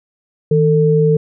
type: tone pair together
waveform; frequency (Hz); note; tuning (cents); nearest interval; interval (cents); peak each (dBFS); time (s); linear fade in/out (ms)
sine; 158.1 / 446; D#3 / A4; +28 / +23; octave + tritone; 1795; -12; 0.51-1.17; 5
effects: none